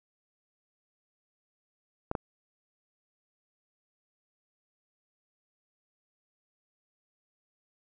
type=clicks; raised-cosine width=1 ms; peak=-16 dBFS; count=2; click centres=2.114 / 2.152 s; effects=none